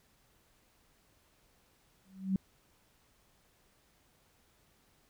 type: tone with exponential growth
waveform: sine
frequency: 190.9 Hz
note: G3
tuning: 46 cents flat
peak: -24 dBFS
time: 2.05-2.36 s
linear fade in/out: 2 ms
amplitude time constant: 66 ms
effects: pink hiss -69 dBFS RMS until 5.09 s